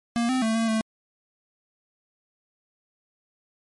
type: tone with pitch steps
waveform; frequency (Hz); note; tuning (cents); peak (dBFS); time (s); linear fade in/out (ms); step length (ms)
square; 234.6 / 258.1 / 222.5 / 226.6 / 220.9; A#3 / C4 / A3 / A#3 / A3; +11 / -23 / +20 / -49 / +7; -22; 0.16-0.81; 0; 130
effects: MP3 48 kbps